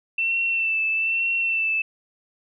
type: tone with vibrato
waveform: sine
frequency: 2676 Hz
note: E7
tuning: 25 cents sharp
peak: -20 dBFS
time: 0.18-1.82 s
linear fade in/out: 5 ms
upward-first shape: sine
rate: 1.1 Hz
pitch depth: 30 cents each way
effects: none